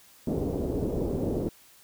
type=low-pass noise; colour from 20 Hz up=white; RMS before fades=-29 dBFS; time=0.27-1.49 s; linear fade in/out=2 ms; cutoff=460 Hz; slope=24 dB/octave; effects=white hiss -56 dBFS RMS until 1.83 s